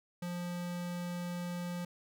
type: tone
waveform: square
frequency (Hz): 175.7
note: F3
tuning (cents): +11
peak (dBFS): -37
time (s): 0.22-1.85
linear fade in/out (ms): 5
effects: none